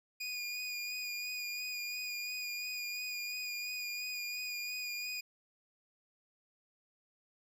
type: tone with vibrato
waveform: 25% pulse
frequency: 2452 Hz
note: D#7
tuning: 26 cents flat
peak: -34 dBFS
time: 0.2-5.21 s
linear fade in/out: 10 ms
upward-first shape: sine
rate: 2.9 Hz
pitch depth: 23 cents each way
effects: none